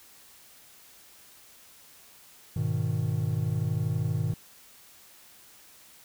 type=chord; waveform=triangle; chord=G# minor; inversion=none; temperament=equal with one note detuned; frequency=102.81 / 123.47 / 155.56 Hz; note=G#2 / B2 / D#3; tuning=-17 / 0 / 0 cents; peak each=-28 dBFS; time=2.56-4.34 s; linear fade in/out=5 ms; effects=white hiss -54 dBFS RMS until 6.04 s